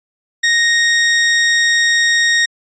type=tone; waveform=sawtooth; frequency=1864.7 Hz; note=A#6; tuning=in tune; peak=-7 dBFS; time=0.43-2.46 s; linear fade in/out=10 ms; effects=resampled to 16000 Hz